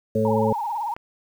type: harmonic tone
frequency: 109.7 Hz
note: A2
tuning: 5 cents flat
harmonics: 1 / 2 / 4 / 5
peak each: -26 / -23 / -23 / -24 dBFS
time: 0.15-0.53 s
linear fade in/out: 5 ms
type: tone with vibrato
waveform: sine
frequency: 880 Hz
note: A5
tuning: in tune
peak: -24 dBFS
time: 0.25-0.94 s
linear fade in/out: 2 ms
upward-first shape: sine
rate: 18 Hz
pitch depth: 140 cents each way
type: click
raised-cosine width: 0.5 ms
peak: -22 dBFS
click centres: 0.965 s
effects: 8-bit